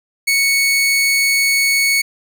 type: tone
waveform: sawtooth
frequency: 2217 Hz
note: C#7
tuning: in tune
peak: -9 dBFS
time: 0.27-2.02 s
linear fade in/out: 10 ms
effects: none